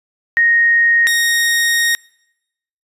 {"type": "tone pair in turn", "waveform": ["sine", "sawtooth"], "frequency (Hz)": [1864.7, 1864.7], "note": ["A#6", "A#6"], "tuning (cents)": [0, 0], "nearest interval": "unison", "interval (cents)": 0, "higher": "neither", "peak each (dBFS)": -9, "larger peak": "neither", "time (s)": [[0.37, 1.07], [1.07, 1.95]], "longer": "second", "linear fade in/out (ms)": 0, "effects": ["noise-tail reverb RT60 0.9 s tail -26 dB re dry", "resampled to 32000 Hz"]}